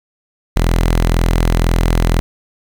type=tone; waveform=sawtooth; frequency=42 Hz; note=E1; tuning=33 cents sharp; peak=-7 dBFS; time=0.56-2.2 s; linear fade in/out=0 ms; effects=7-bit